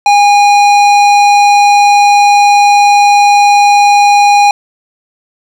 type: tone with hard clipping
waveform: sine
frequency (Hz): 817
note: G#5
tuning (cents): -29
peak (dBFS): -5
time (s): 0.06-4.51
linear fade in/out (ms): 2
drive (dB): 14
effects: none